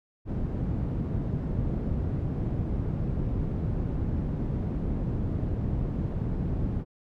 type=low-pass noise; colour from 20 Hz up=white; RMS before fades=-29 dBFS; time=0.25-6.85 s; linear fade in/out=50 ms; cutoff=160 Hz; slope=12 dB/octave; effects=none